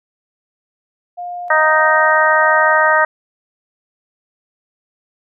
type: tone with tremolo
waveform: sine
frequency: 708 Hz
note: F5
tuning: 23 cents sharp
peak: -23 dBFS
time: 1.17-2.95 s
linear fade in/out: 20 ms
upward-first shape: square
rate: 1.6 Hz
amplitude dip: 35%
type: harmonic tone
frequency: 311.1 Hz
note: D#4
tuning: in tune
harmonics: 2 / 3 / 4 / 5 / 6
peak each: -16 / -16 / -16 / -16 / -16 dBFS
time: 1.5-3.05 s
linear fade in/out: 5 ms
effects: none